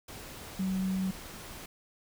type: tone in noise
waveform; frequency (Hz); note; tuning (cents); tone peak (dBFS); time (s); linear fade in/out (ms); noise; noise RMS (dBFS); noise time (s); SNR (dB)
sine; 188.8; F#3; +35; -28; 0.59-1.11; 5; pink; -45; 0.08-1.66; +14
effects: none